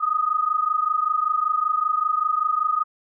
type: tone pair together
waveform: sine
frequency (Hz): 1233 / 1258.2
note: D#6 / D#6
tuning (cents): -16 / +19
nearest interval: unison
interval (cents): 35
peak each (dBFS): -22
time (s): 0-2.84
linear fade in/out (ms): 20
effects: none